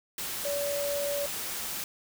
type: tone in noise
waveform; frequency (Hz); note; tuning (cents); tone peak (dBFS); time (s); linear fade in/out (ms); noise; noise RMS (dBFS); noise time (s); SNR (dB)
sine; 572; D5; -46; -29; 0.45-1.26; 2; white; -35; 0.18-1.84; +3
effects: none